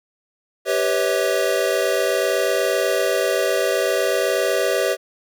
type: chord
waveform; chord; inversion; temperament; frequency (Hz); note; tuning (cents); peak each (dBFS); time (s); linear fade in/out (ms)
square; C# half-diminished seventh; second; equal with one note detuned; 392 / 493.9 / 554.4 / 642.3; G4 / B4 / C#5 / E5; 0 / 0 / 0 / -45; -24; 0.65-4.97; 50
effects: none